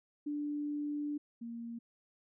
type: tone pair in turn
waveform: sine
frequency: 293.7 / 233.1 Hz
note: D4 / A#3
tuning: 0 / 0 cents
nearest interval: major third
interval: 400 cents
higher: first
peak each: -34 / -40 dBFS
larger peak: first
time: 0.26-1.18 / 1.41-1.79 s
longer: first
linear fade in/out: 10 ms
effects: none